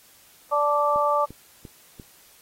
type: harmonic tone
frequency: 292.4 Hz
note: D4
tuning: 7 cents flat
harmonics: 2 / 3 / 4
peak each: -23 / -25 / -22 dBFS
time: 0.51-1.26 s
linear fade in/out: 20 ms
type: click train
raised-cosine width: 3 ms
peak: -27 dBFS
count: 4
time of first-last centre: 0.96-1.998 s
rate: 2.89 Hz
effects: white hiss -54 dBFS RMS until 2.41 s + AAC 48 kbps